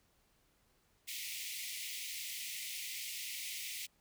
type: high-pass noise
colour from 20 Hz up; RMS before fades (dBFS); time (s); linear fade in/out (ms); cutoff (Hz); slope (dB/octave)
pink; -43; 1.07-3.87; 20; 2000; 96
effects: pink hiss -73 dBFS RMS until 4 s